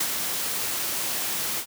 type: noise with ADSR envelope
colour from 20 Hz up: white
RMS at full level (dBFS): -24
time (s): 0-1.66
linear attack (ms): 8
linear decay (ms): 58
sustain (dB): -4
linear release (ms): 77
effects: high-pass 100 Hz 12 dB/octave